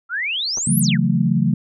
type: exponential two-way sweep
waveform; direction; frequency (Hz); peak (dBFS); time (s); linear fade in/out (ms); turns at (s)
sine; up then down; 1318.5 to 12000 to 1318.5; -20; 0.09-0.98; 50; 0.79
type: clicks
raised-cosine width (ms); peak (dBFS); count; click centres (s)
1; -21; 2; 0.573 / 0.582
type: chord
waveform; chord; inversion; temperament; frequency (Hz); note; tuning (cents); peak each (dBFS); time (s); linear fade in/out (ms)
sine; F# minor seventh; second; just; 138.75 / 166.5 / 185 / 222; C#3 / E3 / F#3 / A3; +2 / +18 / 0 / +16; -20; 0.67-1.54; 5
effects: none